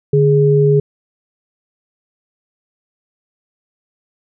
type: tone pair together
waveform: sine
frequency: 146.76 / 415.1 Hz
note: D3 / G#4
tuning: -1 / -1 cents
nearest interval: octave + tritone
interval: 1800 cents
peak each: -11 dBFS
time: 0.13-0.8 s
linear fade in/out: 5 ms
effects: none

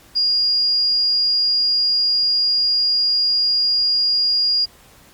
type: tone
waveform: sine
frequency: 4843 Hz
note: D#8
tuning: 48 cents flat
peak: -14 dBFS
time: 0.15-4.66 s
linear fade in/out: 20 ms
effects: pink hiss -48 dBFS RMS until 5.13 s + MP3 96 kbps

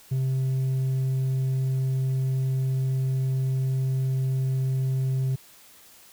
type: tone with hard clipping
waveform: triangle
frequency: 131.8 Hz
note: C3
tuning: 13 cents sharp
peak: -21 dBFS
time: 0.11-5.36 s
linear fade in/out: 10 ms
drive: 1 dB
effects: white hiss -52 dBFS RMS until 6.12 s

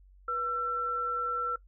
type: tone pair together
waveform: sine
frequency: 487.8 / 1345 Hz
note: B4 / E6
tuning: -21 / +34 cents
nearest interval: octave + tritone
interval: 1755 cents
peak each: -39 / -29 dBFS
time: 0.28-1.56 s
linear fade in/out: 5 ms
effects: noise-tail reverb RT60 0.1 s tail -18 dB re dry + added 47 Hz sine -54 dBFS peak until 1.67 s

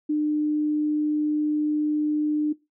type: tone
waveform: sine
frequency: 301.2 Hz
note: D4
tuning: 44 cents sharp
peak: -20 dBFS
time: 0.09-2.53 s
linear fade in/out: 10 ms
effects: noise-tail reverb RT60 0.2 s tail -18 dB re dry

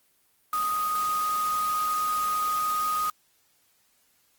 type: tone in noise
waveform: sine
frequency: 1244.5 Hz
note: D#6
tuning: in tune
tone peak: -24 dBFS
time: 0.53-3.1 s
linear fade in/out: 2 ms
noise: white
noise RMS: -37 dBFS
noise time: 0.53-3.1 s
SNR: +10 dB
effects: white hiss -66 dBFS RMS until 4.38 s + Opus 24 kbps

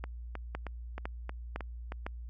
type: two click trains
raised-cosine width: 0.5 ms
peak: -24 / -21 dBFS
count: 7 / 4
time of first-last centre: 0.04-1.921 / 0.55-2.065 s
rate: 3.19 / 1.98 Hz
effects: added 59 Hz sine -40 dBFS peak until 2.29 s

